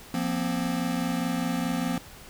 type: chord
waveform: square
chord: F suspended fourth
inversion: none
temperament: equal with one note detuned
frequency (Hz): 174.61 / 236.7 / 261.6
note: F3 / Bb3 / C4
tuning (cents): 0 / +27 / 0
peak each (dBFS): -31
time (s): 0.14-1.98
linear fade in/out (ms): 2
effects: pink hiss -47 dBFS RMS until 2.29 s